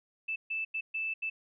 sine tone bursts at uneven times, 2637 Hz, E7, in tune, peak -31 dBFS, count 5, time 0.28-0.36 / 0.5-0.65 / 0.74-0.81 / 0.94-1.14 / 1.22-1.3 s, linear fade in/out 10 ms, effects none

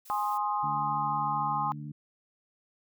blue noise, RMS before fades -50 dBFS, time 0.05-0.38 s, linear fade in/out 10 ms
sine chord, Ab major, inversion none, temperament equal with one note detuned, 830.6 / 1052.6 / 1244.5 Hz, Ab5 / C6 / Eb6, 0 / +10 / 0 cents, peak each -30 / -31 / -34 dBFS, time 0.1-1.72 s, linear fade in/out 0 ms
harmonic tone, 73.42 Hz, D2, in tune, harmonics 2 / 3 / 4, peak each -38 / -44 / -46 dBFS, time 0.63-1.92 s, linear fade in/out 5 ms
effects none

